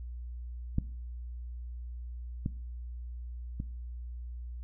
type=clicks; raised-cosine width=5 ms; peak=-15 / -18 / -23 dBFS; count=3; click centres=0.784 / 2.461 / 3.601 s; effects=noise-tail reverb RT60 0.5 s tail -19 dB re dry + added 60 Hz sine -38 dBFS peak until 4.63 s